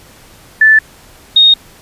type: tone pair in turn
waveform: sine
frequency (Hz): 1754 / 3717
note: A6 / A#7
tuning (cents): -6 / -6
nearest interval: octave + minor second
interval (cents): 1300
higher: second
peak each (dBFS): -3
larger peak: neither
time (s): 0.61-0.79 / 1.36-1.54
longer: neither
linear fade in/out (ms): 5
effects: pink hiss -41 dBFS RMS until 1.81 s + resampled to 32000 Hz